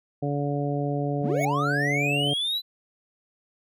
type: harmonic tone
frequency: 143.4 Hz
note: D3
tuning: 41 cents flat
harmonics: 1 / 2 / 3 / 4 / 5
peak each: -27 / -30 / -32 / -33 / -34 dBFS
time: 0.22-2.34 s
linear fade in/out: 10 ms
type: linear sweep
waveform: triangle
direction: up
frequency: 92.5 to 4034 Hz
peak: -23 dBFS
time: 1.21-2.62 s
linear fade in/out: 50 ms
type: tone with exponential growth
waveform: square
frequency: 2217 Hz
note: C#7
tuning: in tune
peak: -25 dBFS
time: 1.3-1.45 s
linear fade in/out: 5 ms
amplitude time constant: 31 ms
effects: none